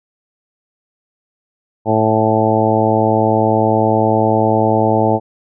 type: harmonic tone with a mistuned harmonic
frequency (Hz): 110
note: A2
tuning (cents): 0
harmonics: 1 / 2 / 3 / 4 / 5 / 6 / 7 / 8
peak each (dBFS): -19 / -19 / -19 / -19 / -19 / -19 / -19 / -19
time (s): 1.85-5.2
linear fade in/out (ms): 50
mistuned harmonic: 8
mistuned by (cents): -20
effects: none